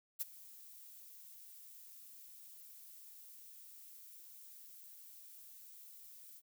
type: noise with ADSR envelope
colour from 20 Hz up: violet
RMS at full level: -36 dBFS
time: 0.19-6.42 s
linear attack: 23 ms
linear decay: 22 ms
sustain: -20 dB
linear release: 49 ms
effects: none